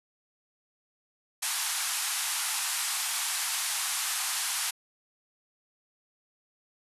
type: band-pass noise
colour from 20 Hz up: white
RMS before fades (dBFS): -31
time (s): 1.42-4.71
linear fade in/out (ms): 10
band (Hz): 770 to 12000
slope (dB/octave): 48
effects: resampled to 32000 Hz